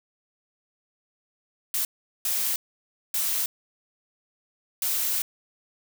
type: noise bursts at uneven times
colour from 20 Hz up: blue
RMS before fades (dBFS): -26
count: 4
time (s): 1.74-1.85 / 2.25-2.56 / 3.14-3.46 / 4.82-5.22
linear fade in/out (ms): 2
effects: none